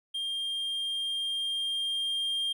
triangle tone with level ramp, 3203 Hz, G7, 37 cents sharp, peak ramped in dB -29 to -26 dBFS, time 0.14-2.53 s, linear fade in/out 10 ms, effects none

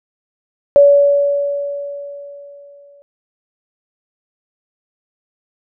sine tone with exponential decay, 569 Hz, C#5, 45 cents sharp, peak -3 dBFS, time 0.76-3.02 s, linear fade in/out 0 ms, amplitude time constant 490 ms, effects none

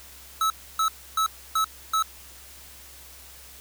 square tone bursts, 1300 Hz, E6, 24 cents flat, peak -21 dBFS, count 5, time 0.41-2.025 s, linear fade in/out 2 ms, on 91 ms, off 290 ms, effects added 66 Hz sine -52 dBFS peak until 3.6 s + white hiss -47 dBFS RMS until 3.6 s

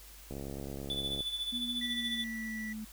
click train, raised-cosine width 2 ms, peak -28 dBFS, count 63, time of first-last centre 0.31-1.206 s, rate 69.2 Hz
triangle tone with tremolo, 3476 Hz, A7, 22 cents flat, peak -30 dBFS, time 0.9-2.24 s, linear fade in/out 0 ms, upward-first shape sine, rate 14 Hz, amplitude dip 60%
sine tone with pitch glide, 241 to 217.2 Hz, B3 to A3, -42 to -22 cents, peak -38 dBFS, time 1.52-2.85 s, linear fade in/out 10 ms, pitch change -180 cents, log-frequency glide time 1.8-2.7 s
triangle tone, 1958 Hz, B6, 15 cents flat, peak -38 dBFS, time 1.81-2.73 s, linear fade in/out 5 ms
effects added 50 Hz sine -53 dBFS peak until 2.92 s + white hiss -54 dBFS RMS until 2.92 s

